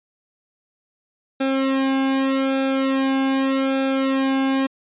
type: tone with flanger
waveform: sawtooth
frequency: 268.2 Hz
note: C4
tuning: 43 cents sharp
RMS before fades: -20 dBFS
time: 1.4-4.67 s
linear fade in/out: 10 ms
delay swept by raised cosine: 1 to 1.59 ms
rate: 0.83 Hz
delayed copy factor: -1
effects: resampled to 8000 Hz